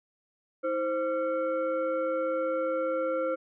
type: tone with frequency modulation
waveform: sine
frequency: 523.3 Hz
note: C5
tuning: in tune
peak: -26 dBFS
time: 0.63-3.36 s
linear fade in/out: 20 ms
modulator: 845 Hz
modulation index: 0.76
effects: none